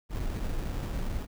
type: noise with sample-and-hold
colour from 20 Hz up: brown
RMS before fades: -32 dBFS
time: 0.09-1.27 s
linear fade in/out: 50 ms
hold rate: 2100 Hz
effects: none